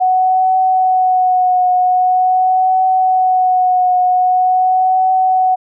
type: tone with vibrato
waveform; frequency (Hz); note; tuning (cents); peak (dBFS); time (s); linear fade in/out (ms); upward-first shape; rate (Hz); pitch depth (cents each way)
sine; 740; F#5; 0; -9; 0-5.56; 20; triangle; 0.44; 27
effects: none